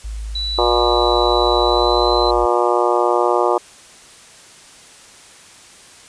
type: tone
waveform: sine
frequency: 53.4 Hz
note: G#1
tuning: 49 cents sharp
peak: -24 dBFS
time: 0.04-2.46 s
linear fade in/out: 10 ms
type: tone with pitch glide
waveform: sine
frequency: 3951 to 4034 Hz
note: B7 to B7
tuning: 0 to +36 cents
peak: -21 dBFS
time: 0.35-2.31 s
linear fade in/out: 5 ms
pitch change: +36 cents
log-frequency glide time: 1.62-2.12 s
type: harmonic tone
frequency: 120.1 Hz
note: B2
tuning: 48 cents flat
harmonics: 3 / 4 / 5 / 6 / 7 / 8 / 9 / 10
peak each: -19 / -20 / -21 / -22 / -22 / -23 / -24 / -24 dBFS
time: 0.58-3.58 s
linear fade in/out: 5 ms
effects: white hiss -43 dBFS RMS until 6.08 s + resampled to 22050 Hz